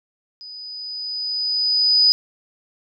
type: tone with level ramp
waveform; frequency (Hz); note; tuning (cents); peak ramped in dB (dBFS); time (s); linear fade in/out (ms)
sine; 4978; D#8; 0; -35 to -10; 0.41-2.12; 0
effects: none